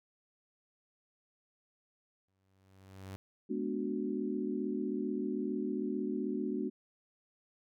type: tone with exponential growth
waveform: sawtooth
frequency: 95.8 Hz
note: G2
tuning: 39 cents flat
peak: -37 dBFS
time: 2.28-3.16 s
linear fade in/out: 0 ms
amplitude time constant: 190 ms
type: chord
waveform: sine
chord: G# half-diminished seventh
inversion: none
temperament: equal with one note detuned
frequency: 211.3 / 246.9 / 293.7 / 370 Hz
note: G#3 / B3 / D4 / F#4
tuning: +30 / 0 / 0 / 0 cents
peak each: -38 dBFS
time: 3.49-6.7 s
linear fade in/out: 20 ms
effects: none